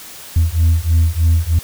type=beating tone pair; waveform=sine; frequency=80.8 / 84 Hz; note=E2 / E2; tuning=-34 / +33 cents; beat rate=3.2 Hz; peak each=-12 dBFS; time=0.36-1.59 s; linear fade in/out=5 ms; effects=tanh soft clip ceiling -7 dBFS + white hiss -35 dBFS RMS until 1.63 s